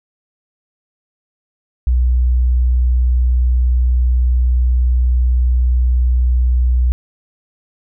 sine tone, 61.74 Hz, B1, in tune, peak -10 dBFS, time 1.87-6.92 s, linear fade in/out 0 ms, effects none

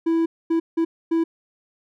triangle tone bursts at uneven times, 329.6 Hz, E4, in tune, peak -15 dBFS, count 4, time 0.06-0.26 / 0.5-0.6 / 0.77-0.85 / 1.11-1.24 s, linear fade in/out 10 ms, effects none

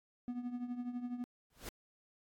triangle tone with tremolo, 244.6 Hz, B3, 16 cents flat, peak -33 dBFS, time 0.28-1.24 s, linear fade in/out 0 ms, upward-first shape triangle, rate 12 Hz, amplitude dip 75%
pink noise with exponential growth, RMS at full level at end -40 dBFS, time 1.5-1.69 s, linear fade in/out 2 ms, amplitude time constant 41 ms
effects AAC 64 kbps

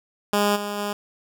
10% pulse tone with level steps, 205.3 Hz, G#3, 20 cents flat, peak -10 / -19 / -17 dBFS, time 0.33-0.93 s, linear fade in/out 2 ms, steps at 0.55 / 0.77 s, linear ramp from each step 20 ms, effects none

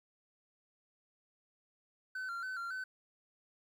triangle tone with vibrato, 1448 Hz, F#6, 38 cents flat, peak -36 dBFS, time 2.15-2.84 s, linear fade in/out 5 ms, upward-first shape square, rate 3.6 Hz, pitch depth 82 cents each way, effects 12-bit

